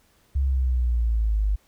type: exponential sweep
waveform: sine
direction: down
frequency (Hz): 69.3 to 49.79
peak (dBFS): -19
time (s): 0.35-1.56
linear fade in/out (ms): 10
effects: pink hiss -62 dBFS RMS until 1.67 s